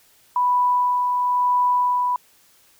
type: tone with tremolo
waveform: sine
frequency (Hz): 987.8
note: B5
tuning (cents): 0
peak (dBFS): -15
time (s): 0.36-2.16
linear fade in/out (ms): 2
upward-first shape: sine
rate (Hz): 0.99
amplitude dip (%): 30
effects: white hiss -56 dBFS RMS until 2.79 s